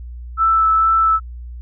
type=tone with vibrato; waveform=sine; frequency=1318 Hz; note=E6; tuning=1 cent flat; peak=-11 dBFS; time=0.37-1.2 s; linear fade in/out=50 ms; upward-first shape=sine; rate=2.2 Hz; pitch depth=10 cents each way; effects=added 60 Hz sine -29 dBFS peak until 1.61 s